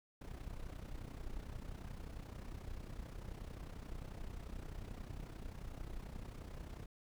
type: noise with amplitude modulation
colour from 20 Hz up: brown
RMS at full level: -44 dBFS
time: 0.21-6.86 s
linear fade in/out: 5 ms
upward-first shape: sine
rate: 31.3 Hz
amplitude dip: 70%
effects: none